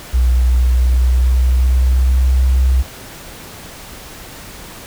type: tone with pitch glide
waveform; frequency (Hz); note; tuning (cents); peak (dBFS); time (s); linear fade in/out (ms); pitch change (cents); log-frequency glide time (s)
sine; 61.74 to 64.51; B1 to C2; 0 to -24; -9; 0.13-2.83; 20; +76; 0.57-2.43
effects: pink hiss -34 dBFS RMS until 4.86 s